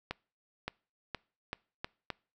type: accelerating click train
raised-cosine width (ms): 0.3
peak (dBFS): -19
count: 6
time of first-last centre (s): 0.11-2.103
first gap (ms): 570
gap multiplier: 0.82
effects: noise-tail reverb RT60 0.4 s tail -25 dB re dry